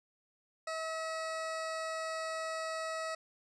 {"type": "tone", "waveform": "20% pulse", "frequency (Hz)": 643, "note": "E5", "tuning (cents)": -43, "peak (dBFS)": -31, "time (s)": [0.67, 3.15], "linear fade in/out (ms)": 5, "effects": ["resampled to 22050 Hz"]}